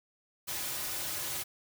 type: noise with comb filter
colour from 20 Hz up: white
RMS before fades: -36 dBFS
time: 0.47-1.44 s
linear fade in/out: 20 ms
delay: 4.4 ms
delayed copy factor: -0.6
effects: none